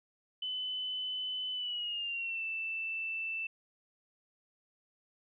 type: tone with pitch glide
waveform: sine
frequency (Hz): 3018 to 2658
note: F#7 to E7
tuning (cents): +34 to +14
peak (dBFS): -34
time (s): 0.42-3.47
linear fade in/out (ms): 5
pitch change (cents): -220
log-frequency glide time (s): 1.52-2.44
effects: none